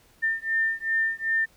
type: beating tone pair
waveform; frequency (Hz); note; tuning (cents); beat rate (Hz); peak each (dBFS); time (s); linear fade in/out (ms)
sine; 1800 / 1802.6; A6 / A6; +39 / +41; 2.6; -26; 0.22-1.46; 20
effects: pink hiss -59 dBFS RMS until 1.56 s